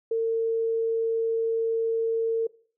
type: tone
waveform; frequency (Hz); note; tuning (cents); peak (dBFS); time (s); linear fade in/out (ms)
sine; 453.6; A#4; -47; -22; 0.11-2.47; 5
effects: noise-tail reverb RT60 0.5 s tail -21 dB re dry